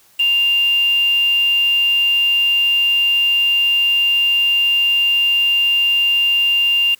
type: tone with quantisation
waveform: sine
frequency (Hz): 2794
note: F7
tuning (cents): 0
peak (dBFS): -12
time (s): 0.19-6.95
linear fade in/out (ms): 10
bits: 5
effects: white hiss -52 dBFS RMS until 6.99 s